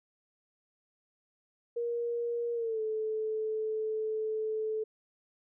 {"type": "tone with pitch glide", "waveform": "sine", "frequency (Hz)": [472.3, 435.6], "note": ["A#4", "A4"], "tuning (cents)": [23, -17], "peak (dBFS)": -30, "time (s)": [1.76, 4.84], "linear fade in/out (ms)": 10, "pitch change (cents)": -140, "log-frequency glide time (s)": [2.54, 2.81], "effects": []}